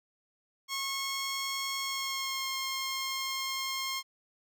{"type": "tone with pitch glide", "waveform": "10% pulse", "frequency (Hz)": [1090, 1069.4], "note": ["C#6", "C6"], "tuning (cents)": [-29, 37], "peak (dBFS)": -24, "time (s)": [0.68, 4.03], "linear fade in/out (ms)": 50, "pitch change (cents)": -34, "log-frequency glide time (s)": [1.81, 2.5], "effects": []}